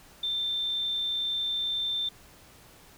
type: tone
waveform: sine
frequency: 3569 Hz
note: A7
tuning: 24 cents sharp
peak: -27 dBFS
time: 0.23-2.09 s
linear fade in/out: 5 ms
effects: pink hiss -54 dBFS RMS until 2.97 s